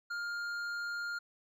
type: tone with hard clipping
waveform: triangle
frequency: 1407 Hz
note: F6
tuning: 12 cents sharp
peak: -37 dBFS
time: 0.1-1.19 s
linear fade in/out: 10 ms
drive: 11 dB
effects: none